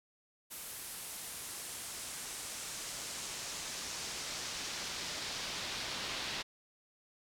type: noise with band-pass filter sweep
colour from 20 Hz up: brown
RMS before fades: -42 dBFS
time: 0.5-6.43 s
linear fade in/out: 20 ms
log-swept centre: 12000 to 4000 Hz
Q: 1.2
effects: none